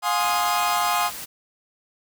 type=chord; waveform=40% pulse; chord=F minor seventh; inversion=none; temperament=equal with one note detuned; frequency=711.1 / 830.6 / 1046.5 / 1244.5 Hz; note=F5 / Ab5 / C6 / Eb6; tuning=+31 / 0 / 0 / 0 cents; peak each=-25 dBFS; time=0.02-1.11 s; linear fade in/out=50 ms
type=noise; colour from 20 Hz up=white; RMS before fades=-35 dBFS; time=0.19-1.26 s; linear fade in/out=20 ms
effects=none